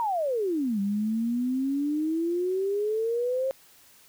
sine exponential two-way sweep, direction down then up, 963 to 196 to 538 Hz, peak -24 dBFS, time 0-3.51 s, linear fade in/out 0 ms, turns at 0.8 s, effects white hiss -56 dBFS RMS until 4.08 s

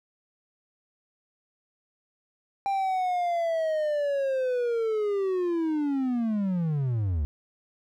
triangle linear sweep, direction down, 795 to 68.9 Hz, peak -22 dBFS, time 2.66-7.25 s, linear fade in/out 0 ms, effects none

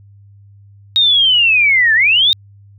sine linear two-way sweep, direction down then up, 3761 to 1716 to 3761 Hz, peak -8 dBFS, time 0.96-2.33 s, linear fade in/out 0 ms, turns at 1.94 s, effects added 100 Hz sine -40 dBFS peak until 2.78 s

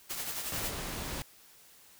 white noise with tremolo, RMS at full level -35 dBFS, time 0.09-0.71 s, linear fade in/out 20 ms, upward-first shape triangle, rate 11 Hz, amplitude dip 55%
pink noise, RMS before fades -38 dBFS, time 0.52-1.22 s, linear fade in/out 0 ms
effects white hiss -58 dBFS RMS until 1.99 s

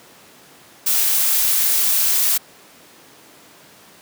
blue noise, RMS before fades -17 dBFS, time 0.86-2.38 s, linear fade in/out 10 ms, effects pink hiss -46 dBFS RMS until 4.01 s + high-pass 200 Hz 12 dB/octave

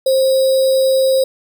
sine tone with sample-and-hold, 529 Hz, C5, 19 cents sharp, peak -10 dBFS, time 0.06-1.24 s, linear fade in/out 5 ms, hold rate 4410 Hz, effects none

